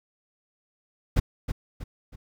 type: noise with echo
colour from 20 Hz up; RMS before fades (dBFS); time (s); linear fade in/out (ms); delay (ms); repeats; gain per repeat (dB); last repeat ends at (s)
brown; -19; 1.16-1.2; 10; 320; 3; -8; 2.16
effects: none